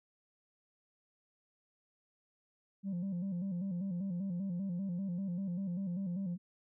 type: tone with vibrato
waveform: sine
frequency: 185 Hz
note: F#3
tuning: in tune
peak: -32 dBFS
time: 2.83-6.38 s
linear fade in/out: 50 ms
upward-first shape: square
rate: 5.1 Hz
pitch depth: 98 cents each way
effects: tanh soft clip ceiling -33 dBFS